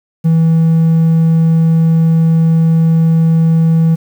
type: tone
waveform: triangle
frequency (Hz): 163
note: E3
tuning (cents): -19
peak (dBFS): -4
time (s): 0.24-3.96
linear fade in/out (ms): 20
effects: tanh soft clip ceiling 0 dBFS + 7-bit